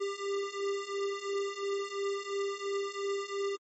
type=beating tone pair; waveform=square; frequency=396.4 / 399.3 Hz; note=G4 / G4; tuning=+19 / +32 cents; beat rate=2.9 Hz; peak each=-37 / -35 dBFS; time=0-3.57 s; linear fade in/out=20 ms; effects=MP3 32 kbps